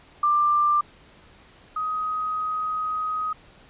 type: tone pair in turn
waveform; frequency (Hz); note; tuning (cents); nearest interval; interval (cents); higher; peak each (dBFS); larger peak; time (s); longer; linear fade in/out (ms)
sine; 1186 / 1256.5; D6 / D#6; +17 / +17; minor second; 100; second; -17 / -24; first; 0.23-0.81 / 1.76-3.33; second; 5
effects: pink hiss -52 dBFS RMS until 3.69 s + resampled to 8000 Hz